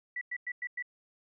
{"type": "tone bursts", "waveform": "sine", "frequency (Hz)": 1961, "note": "B6", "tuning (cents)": -13, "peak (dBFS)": -33, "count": 5, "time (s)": [0.16, 0.825], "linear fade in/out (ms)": 5, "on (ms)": 53, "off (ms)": 100, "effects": []}